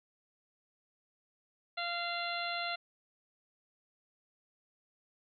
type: harmonic tone with a mistuned harmonic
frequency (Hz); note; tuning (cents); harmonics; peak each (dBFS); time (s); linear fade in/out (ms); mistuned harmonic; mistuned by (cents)
692; F5; -16; 1 / 2 / 3 / 4 / 5 / 6; -39 / -40 / -41 / -43 / -44 / -42; 1.77-2.76; 10; 6; -22
effects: none